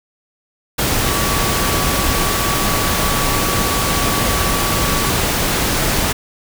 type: tone in noise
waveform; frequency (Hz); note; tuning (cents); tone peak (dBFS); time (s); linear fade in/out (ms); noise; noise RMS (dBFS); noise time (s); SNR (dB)
sine; 1141; C#6; +50; -24; 1.05-5.1; 10; pink; -17; 0.78-6.13; -10
effects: none